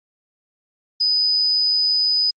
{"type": "tone with amplitude modulation", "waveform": "sine", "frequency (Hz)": 4991, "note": "D#8", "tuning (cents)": 5, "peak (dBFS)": -14, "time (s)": [1, 2.31], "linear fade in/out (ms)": 10, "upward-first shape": "sine", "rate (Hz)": 106, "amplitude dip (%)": 25, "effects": ["Opus 24 kbps"]}